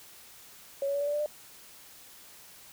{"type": "tone with pitch steps", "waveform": "sine", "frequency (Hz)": [554.4, 561.5, 568.7, 575.9, 583.3, 590.8, 598.3], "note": ["C#5", "C#5", "C#5", "D5", "D5", "D5", "D5"], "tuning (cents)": [0, 22, 44, -34, -12, 10, 32], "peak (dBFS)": -27, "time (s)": [0.82, 1.261], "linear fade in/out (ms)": 2, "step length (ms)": 63, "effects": ["white hiss -52 dBFS RMS until 2.72 s"]}